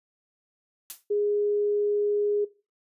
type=noise with exponential decay; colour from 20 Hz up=blue; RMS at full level=-32 dBFS; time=0.9-1.04 s; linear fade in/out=0 ms; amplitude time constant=29 ms
type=tone; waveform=sine; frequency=413.2 Hz; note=G#4; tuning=9 cents flat; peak=-22 dBFS; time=1.1-2.45 s; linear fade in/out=10 ms
effects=noise-tail reverb RT60 0.3 s tail -18 dB re dry + resampled to 32000 Hz